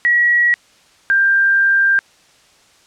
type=tone pair in turn; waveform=sine; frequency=1919 / 1587.8 Hz; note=A#6 / G6; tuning=+50 / +22 cents; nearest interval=minor third; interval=328 cents; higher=first; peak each=-10 dBFS; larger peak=neither; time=0.05-0.54 / 1.1-1.99 s; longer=second; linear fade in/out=0 ms; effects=white hiss -51 dBFS RMS until 2.86 s + low-pass 7000 Hz 12 dB/octave